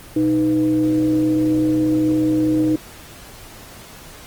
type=tone with frequency modulation; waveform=sine; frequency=311.1 Hz; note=D#4; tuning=in tune; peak=-14 dBFS; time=0.16-2.76 s; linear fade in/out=5 ms; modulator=187 Hz; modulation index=0.46; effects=pink hiss -40 dBFS RMS until 4.26 s + Opus 24 kbps